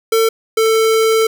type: tone pair in turn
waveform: square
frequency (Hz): 450 / 444.6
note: A4 / A4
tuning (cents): +39 / +18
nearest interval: unison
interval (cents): 21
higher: first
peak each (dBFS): -11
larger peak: neither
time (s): 0.12-0.29 / 0.57-1.27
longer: second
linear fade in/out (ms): 5
effects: none